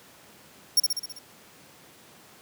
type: tone with echo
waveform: sawtooth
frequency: 5550 Hz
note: F8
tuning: 12 cents flat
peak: -13 dBFS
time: 0.77-0.8 s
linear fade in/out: 5 ms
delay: 65 ms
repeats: 6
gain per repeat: -4 dB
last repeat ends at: 1.19 s
effects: pink hiss -52 dBFS RMS until 2.41 s + high-pass 150 Hz 12 dB/octave